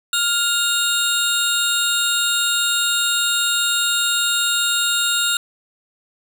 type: tone pair together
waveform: 25% pulse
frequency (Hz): 1405 / 3727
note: F6 / A#7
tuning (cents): +10 / -1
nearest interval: octave + perfect fourth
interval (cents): 1689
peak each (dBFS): -16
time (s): 0.13-5.37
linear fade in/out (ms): 2
effects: none